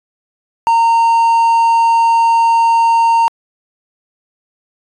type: tone with quantisation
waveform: triangle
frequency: 920 Hz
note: A#5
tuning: 23 cents flat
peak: -6 dBFS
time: 0.67-3.28 s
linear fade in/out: 0 ms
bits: 5
effects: resampled to 24000 Hz